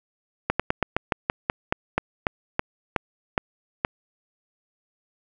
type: slowing click train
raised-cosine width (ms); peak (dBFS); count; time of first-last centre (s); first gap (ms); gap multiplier
0.5; -5; 15; 0.5-3.849; 96; 1.13
effects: none